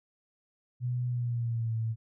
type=tone with pitch glide; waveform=sine; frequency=123.47 to 112.57 Hz; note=B2 to A2; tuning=0 to +40 cents; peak=-28 dBFS; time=0.8-1.96 s; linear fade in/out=50 ms; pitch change=-160 cents; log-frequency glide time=1.07-1.75 s; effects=none